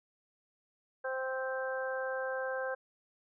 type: harmonic tone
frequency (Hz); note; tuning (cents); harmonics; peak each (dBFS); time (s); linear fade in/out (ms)
261.6; C4; 0; 2 / 3 / 4 / 5 / 6; -35 / -43 / -45 / -47 / -39; 1.04-2.75; 10
effects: none